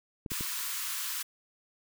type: clicks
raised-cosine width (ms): 3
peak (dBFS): -25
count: 3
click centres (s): 0.262 / 0.318 / 0.409
type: high-pass noise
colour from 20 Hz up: white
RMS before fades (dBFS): -35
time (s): 0.3-1.23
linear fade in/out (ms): 10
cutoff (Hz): 940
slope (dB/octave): 96
effects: none